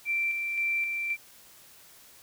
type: tone with tremolo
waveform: sine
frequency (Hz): 2349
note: D7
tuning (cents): 0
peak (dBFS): -25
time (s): 0.05-1.17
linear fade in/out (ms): 50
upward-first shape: square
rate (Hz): 1.9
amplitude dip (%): 35
effects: white hiss -54 dBFS RMS until 2.22 s